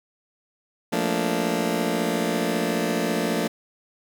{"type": "chord", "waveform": "20% pulse", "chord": "Bb major seventh", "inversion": "second", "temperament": "just", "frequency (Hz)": [174.81, 218.5, 233.1, 291.4], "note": ["F3", "A3", "Bb3", "D4"], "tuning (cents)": [2, -12, 0, -13], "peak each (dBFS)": -23, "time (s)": [0.92, 3.48], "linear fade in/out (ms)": 10, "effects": []}